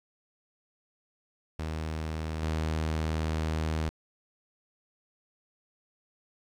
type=tone with level steps; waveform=sawtooth; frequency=78.9 Hz; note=D#2; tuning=25 cents sharp; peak=-28 / -24 dBFS; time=1.59-3.89 s; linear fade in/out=0 ms; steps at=2.42 s; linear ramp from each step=10 ms; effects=low-pass 7000 Hz 12 dB/octave + 10-bit